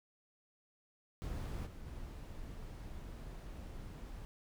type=noise with level steps; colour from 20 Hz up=brown; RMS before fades=-41 / -49 / -47 dBFS; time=1.22-4.25 s; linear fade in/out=0 ms; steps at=1.65 / 1.85 s; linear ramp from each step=20 ms; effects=none